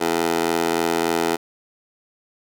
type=tone with high-pass filter; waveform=15% pulse; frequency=83.4 Hz; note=E2; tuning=21 cents sharp; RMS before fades=-21 dBFS; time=0-1.37 s; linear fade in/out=20 ms; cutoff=440 Hz; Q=2; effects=none